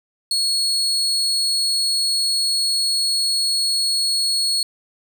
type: tone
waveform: 35% pulse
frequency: 4338 Hz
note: C#8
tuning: 38 cents flat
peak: -16 dBFS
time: 0.31-4.63 s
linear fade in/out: 2 ms
effects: none